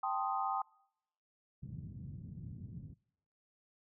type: chord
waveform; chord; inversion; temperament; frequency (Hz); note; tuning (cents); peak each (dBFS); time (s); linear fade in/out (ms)
sine; A half-diminished seventh; third; equal; 784 / 880 / 1046.5 / 1244.5; G5 / A5 / C6 / Eb6; 0 / 0 / 0 / 0; -36 / -40 / -40 / -38; 0.03-0.62; 5
type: low-pass noise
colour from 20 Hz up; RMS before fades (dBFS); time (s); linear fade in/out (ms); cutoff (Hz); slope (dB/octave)
white; -43; 1.62-2.94; 10; 160; 24
effects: noise-tail reverb RT60 0.8 s tail -26 dB re dry + high-pass 100 Hz 12 dB/octave